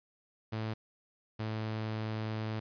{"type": "tone pair in turn", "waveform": "sawtooth", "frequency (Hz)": [110, 109.45], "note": ["A2", "A2"], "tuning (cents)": [0, -9], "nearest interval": "unison", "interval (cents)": 9, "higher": "first", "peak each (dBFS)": [-30, -30], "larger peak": "neither", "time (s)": [[0.52, 0.74], [1.39, 2.6]], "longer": "second", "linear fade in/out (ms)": 10, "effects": ["resampled to 11025 Hz", "11-bit"]}